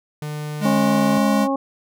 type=tone; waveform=45% pulse; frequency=150 Hz; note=D3; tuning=37 cents sharp; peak=-26 dBFS; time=0.22-1.18 s; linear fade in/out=2 ms
type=tone with pitch glide; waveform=square; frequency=207.7 to 209.1 Hz; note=G#3 to G#3; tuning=0 to +12 cents; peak=-18 dBFS; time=0.6-1.48 s; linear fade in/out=50 ms; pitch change=+12 cents; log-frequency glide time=0.72-0.86 s
type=harmonic tone; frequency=272.8 Hz; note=C#4; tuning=28 cents flat; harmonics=1 / 2 / 3 / 4; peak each=-21 / -24 / -26 / -27 dBFS; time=0.65-1.56 s; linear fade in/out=5 ms
effects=none